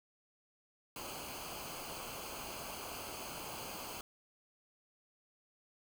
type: noise with comb filter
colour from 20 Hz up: pink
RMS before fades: -45 dBFS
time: 0.96-4.01 s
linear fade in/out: 2 ms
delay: 0.54 ms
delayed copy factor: -0.7
effects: none